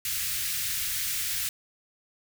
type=band-stop noise; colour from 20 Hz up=white; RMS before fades=-30 dBFS; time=0.05-1.49 s; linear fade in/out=2 ms; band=140 to 1600 Hz; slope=24 dB/octave; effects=none